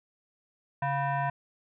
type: tone with frequency modulation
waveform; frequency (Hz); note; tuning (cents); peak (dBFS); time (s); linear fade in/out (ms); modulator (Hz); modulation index
sine; 140.2; C#3; +20; -26; 0.82-1.3; 5; 840; 1.5
effects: none